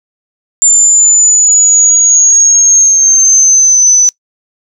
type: linear sweep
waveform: sine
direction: down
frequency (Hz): 7210 to 5990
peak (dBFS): -3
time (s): 0.62-4.09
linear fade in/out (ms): 0
effects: noise-tail reverb RT60 0.1 s tail -22 dB re dry